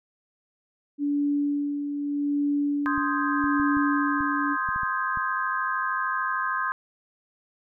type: tone with tremolo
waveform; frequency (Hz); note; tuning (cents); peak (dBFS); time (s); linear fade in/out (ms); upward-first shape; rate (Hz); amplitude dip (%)
sine; 288.1; D4; -33; -21; 0.98-4.57; 50; sine; 0.82; 50
type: chord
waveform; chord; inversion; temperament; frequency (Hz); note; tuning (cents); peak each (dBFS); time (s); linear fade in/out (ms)
sine; Ab major seventh; first; equal; 1046.5 / 1244.5 / 1568 / 1661.2; C6 / Eb6 / G6 / Ab6; 0 / 0 / 0 / 0; -28 / -30 / -30 / -33; 2.86-6.72; 0
type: clicks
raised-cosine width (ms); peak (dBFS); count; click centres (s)
5; -28; 9; 2.979 / 3.441 / 3.599 / 3.77 / 4.207 / 4.689 / 4.761 / 4.833 / 5.173
effects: none